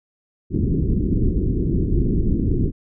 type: low-pass noise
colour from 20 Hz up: pink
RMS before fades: -19 dBFS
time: 0.5-2.72 s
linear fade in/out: 50 ms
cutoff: 380 Hz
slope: 48 dB/octave
effects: none